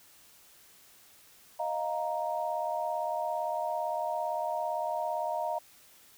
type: chord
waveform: sine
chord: Eb suspended second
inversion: none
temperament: just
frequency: 622.3 / 700 / 933.4 Hz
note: Eb5 / F5 / Bb5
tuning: 0 / +4 / +2 cents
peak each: -34 dBFS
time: 1.59-5.59 s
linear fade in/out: 10 ms
effects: white hiss -58 dBFS RMS until 6.17 s